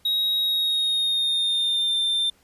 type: tone with pitch glide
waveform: triangle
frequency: 3796 to 3583 Hz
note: A#7 to A7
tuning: +31 to +31 cents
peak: -19 dBFS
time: 0.05-2.3 s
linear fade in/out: 5 ms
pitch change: -100 cents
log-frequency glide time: 0.4-1.98 s
effects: pink hiss -60 dBFS RMS until 2.43 s + resampled to 32000 Hz